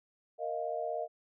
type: chord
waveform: sine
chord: Bb suspended fourth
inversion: none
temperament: equal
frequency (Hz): 466.2 / 622.3 / 698.5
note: Bb4 / Eb5 / F5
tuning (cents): 0 / 0 / 0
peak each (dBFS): -39 / -36 / -37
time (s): 0.38-1.08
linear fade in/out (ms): 50
effects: none